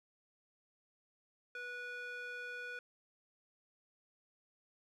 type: tone with band-pass filter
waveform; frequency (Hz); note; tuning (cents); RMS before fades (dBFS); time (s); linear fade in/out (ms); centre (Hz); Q
square; 489.3; B4; -16; -45; 1.55-2.79; 2; 1800; 4.5
effects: none